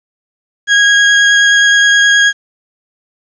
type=tone with vibrato; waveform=35% pulse; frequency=1643 Hz; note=G#6; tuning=19 cents flat; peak=-4 dBFS; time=0.67-2.33 s; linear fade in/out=50 ms; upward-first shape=sine; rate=9.5 Hz; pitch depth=10 cents each way; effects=resampled to 16000 Hz + 7-bit